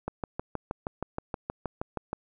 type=click train; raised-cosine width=1 ms; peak=-17 dBFS; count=14; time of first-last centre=0.08-2.13 s; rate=6.34 Hz; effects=none